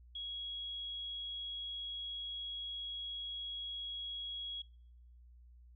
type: tone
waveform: sine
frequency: 3319 Hz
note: G#7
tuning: 2 cents flat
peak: -40 dBFS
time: 0.15-4.62 s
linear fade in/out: 5 ms
effects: noise-tail reverb RT60 0.8 s tail -25 dB re dry + added 60 Hz sine -56 dBFS peak until 5.75 s